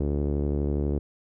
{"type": "tone with low-pass filter", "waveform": "sawtooth", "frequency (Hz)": 72.2, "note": "D2", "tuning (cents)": -29, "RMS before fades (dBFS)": -26, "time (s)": [0, 0.99], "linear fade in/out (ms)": 5, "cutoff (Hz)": 400, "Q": 2.3, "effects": []}